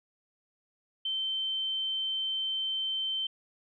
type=tone; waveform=sine; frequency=3100 Hz; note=G7; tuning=20 cents flat; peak=-29 dBFS; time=1.05-3.27 s; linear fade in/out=5 ms; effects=none